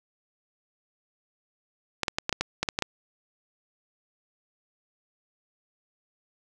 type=clicks; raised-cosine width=0.2 ms; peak=-8 dBFS; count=10; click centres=2.033 / 2.082 / 2.185 / 2.294 / 2.327 / 2.41 / 2.63 / 2.688 / 2.789 / 2.823 s; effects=none